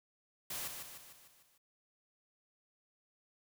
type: noise with echo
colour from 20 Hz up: white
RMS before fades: -41 dBFS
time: 0.5-0.68 s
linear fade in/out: 5 ms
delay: 150 ms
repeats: 6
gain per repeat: -5 dB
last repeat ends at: 1.58 s
effects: none